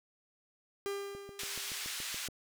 45% pulse tone with exponential decay, 399.5 Hz, G4, 33 cents sharp, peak -33 dBFS, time 0.86-2.06 s, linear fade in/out 0 ms, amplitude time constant 260 ms
click train, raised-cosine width 2 ms, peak -35 dBFS, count 9, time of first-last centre 1.15-2.286 s, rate 7.04 Hz
pink band-pass noise, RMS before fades -40 dBFS, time 1.39-2.28 s, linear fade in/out 2 ms, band 2100 to 12000 Hz, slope 12 dB/octave
effects none

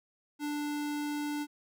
square tone, 294.3 Hz, D4, 4 cents sharp, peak -33 dBFS, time 0.39-1.47 s, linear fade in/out 50 ms, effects none

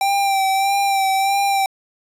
square tone with vibrato, 784 Hz, G5, in tune, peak -16 dBFS, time 0.01-1.66 s, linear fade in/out 2 ms, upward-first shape sine, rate 1.6 Hz, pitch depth 31 cents each way, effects resampled to 32000 Hz

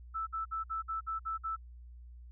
sine tone bursts, 1318.5 Hz, E6, in tune, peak -33 dBFS, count 8, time 0.14-1.565 s, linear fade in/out 20 ms, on 130 ms, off 55 ms, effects added 60 Hz sine -48 dBFS peak until 2.31 s

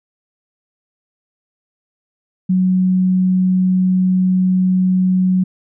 sine tone, 185 Hz, F#3, in tune, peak -11 dBFS, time 2.49-5.44 s, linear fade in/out 10 ms, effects none

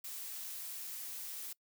blue noise, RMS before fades -44 dBFS, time 0.04-1.53 s, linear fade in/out 5 ms, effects noise-tail reverb RT60 0.1 s tail -23 dB re dry

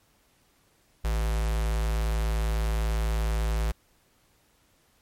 square tone with notch filter, 54.9 Hz, A1, 3 cents flat, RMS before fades -26 dBFS, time 1.04-3.72 s, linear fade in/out 10 ms, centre 240 Hz, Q 1.2, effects pink hiss -65 dBFS RMS until 5.01 s + MP3 64 kbps

